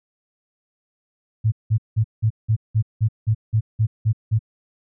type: tone bursts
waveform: sine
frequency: 110 Hz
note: A2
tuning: in tune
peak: -14 dBFS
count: 12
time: 1.44-4.392 s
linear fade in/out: 20 ms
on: 81 ms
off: 180 ms
effects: none